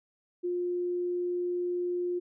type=tone; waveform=sine; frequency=354.5 Hz; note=F4; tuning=26 cents sharp; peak=-28 dBFS; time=0.43-2.2 s; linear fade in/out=20 ms; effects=none